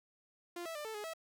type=tone with pitch steps; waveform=sawtooth; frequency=347.7 / 655 / 596 / 440.7 / 418.5 / 650 Hz; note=F4 / E5 / D5 / A4 / G#4 / E5; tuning=-8 / -11 / +25 / +3 / +13 / -24 cents; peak=-37 dBFS; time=0.56-1.136 s; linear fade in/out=5 ms; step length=96 ms; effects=none